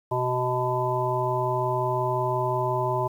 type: harmonic tone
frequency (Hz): 125.7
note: B2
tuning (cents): +31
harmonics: 1 / 3 / 5 / 7 / 8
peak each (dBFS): -29 / -29 / -29 / -29 / -29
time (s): 0.11-3.08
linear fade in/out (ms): 10
effects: 9-bit